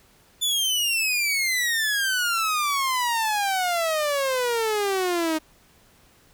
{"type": "exponential sweep", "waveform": "sawtooth", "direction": "down", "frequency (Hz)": [3520, 309.4], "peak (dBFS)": -18, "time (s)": [0.41, 5.39], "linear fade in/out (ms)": 20, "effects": ["pink hiss -57 dBFS RMS until 6.33 s"]}